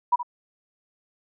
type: tone with echo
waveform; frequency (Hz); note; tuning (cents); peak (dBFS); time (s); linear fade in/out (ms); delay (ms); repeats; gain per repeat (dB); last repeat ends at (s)
sine; 971; B5; -30; -15; 0.12-0.16; 10; 71; 1; -12; 0.231
effects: none